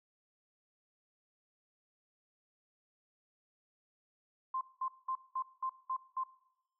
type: tone bursts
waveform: sine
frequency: 1046.5 Hz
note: C6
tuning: in tune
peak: -33 dBFS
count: 7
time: 4.54-6.237 s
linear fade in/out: 5 ms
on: 71 ms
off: 200 ms
effects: noise-tail reverb RT60 0.9 s tail -19 dB re dry